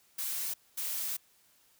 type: noise bursts at uneven times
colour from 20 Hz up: blue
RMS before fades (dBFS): -35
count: 2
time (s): 0.18-0.54 / 0.77-1.17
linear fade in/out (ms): 10
effects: white hiss -66 dBFS RMS until 1.79 s